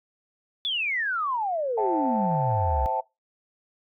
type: exponential sweep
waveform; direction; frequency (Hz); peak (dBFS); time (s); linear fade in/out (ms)
sine; down; 3526 to 61.9; -24; 0.65-2.86; 0
type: chord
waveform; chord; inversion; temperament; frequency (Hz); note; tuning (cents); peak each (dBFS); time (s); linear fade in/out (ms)
sine; A minor seventh; first; equal with one note detuned; 523.3 / 659.3 / 775 / 880; C5 / E5 / G5 / A5; 0 / 0 / -20 / 0; -32 / -31 / -29 / -26; 1.77-3.01; 10
effects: noise-tail reverb RT60 0.2 s tail -21 dB re dry + tanh soft clip ceiling -11 dBFS